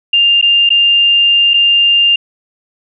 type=tone with dropouts; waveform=sine; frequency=2800 Hz; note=F7; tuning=4 cents sharp; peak=-6 dBFS; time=0.13-2.16 s; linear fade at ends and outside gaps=5 ms; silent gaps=0.414-0.425 / 0.692-0.703 / 1.536-1.54 s; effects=none